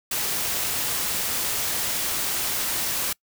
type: noise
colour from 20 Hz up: white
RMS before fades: -26 dBFS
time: 0.11-3.13 s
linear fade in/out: 5 ms
effects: noise-tail reverb RT60 0.1 s tail -25 dB re dry